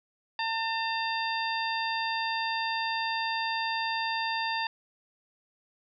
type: harmonic tone with a mistuned harmonic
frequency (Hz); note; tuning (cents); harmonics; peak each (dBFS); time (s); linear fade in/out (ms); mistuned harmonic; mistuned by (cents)
900; A5; +39; 1 / 2 / 3 / 4 / 5; -31 / -34 / -36 / -37 / -38; 0.39-4.67; 2; 5; +79
effects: none